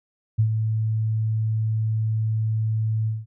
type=tone with ADSR envelope; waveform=sine; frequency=110 Hz; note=A2; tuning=in tune; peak=-14 dBFS; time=0.38-3.26 s; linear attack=16 ms; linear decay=84 ms; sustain=-6 dB; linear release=190 ms; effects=none